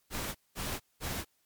pink noise bursts, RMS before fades -36 dBFS, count 3, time 0.1-1.25 s, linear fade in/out 50 ms, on 250 ms, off 200 ms, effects white hiss -73 dBFS RMS until 1.45 s + MP3 96 kbps

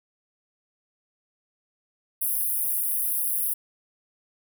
pink high-pass noise, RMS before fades -26 dBFS, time 2.21-3.54 s, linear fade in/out 10 ms, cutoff 9800 Hz, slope 96 dB/octave, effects none

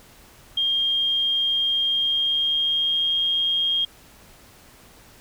sine tone with pitch glide, 3216 to 3236 Hz, G7 to G#7, +44 to -46 cents, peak -19 dBFS, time 0.57-3.85 s, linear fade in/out 5 ms, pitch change +10 cents, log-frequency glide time 1.85-3.16 s, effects pink hiss -50 dBFS RMS until 5.2 s

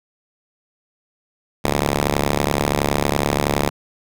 5% pulse ring-modulated tone, 72.2 Hz, D2, 29 cents flat, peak -3 dBFS, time 1.64-3.7 s, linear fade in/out 10 ms, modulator 159 Hz, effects none

